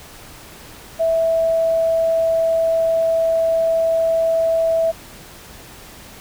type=tone; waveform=sine; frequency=656 Hz; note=E5; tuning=9 cents flat; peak=-14 dBFS; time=0.99-4.92 s; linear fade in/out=20 ms; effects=pink hiss -40 dBFS RMS until 6.2 s